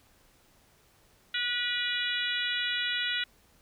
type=harmonic tone; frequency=486 Hz; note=B4; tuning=28 cents flat; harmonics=3 / 4 / 5 / 6 / 7 / 8; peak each=-34 / -35 / -38 / -35 / -34 / -36 dBFS; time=1.34-3.24 s; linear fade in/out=5 ms; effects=pink hiss -63 dBFS RMS until 3.61 s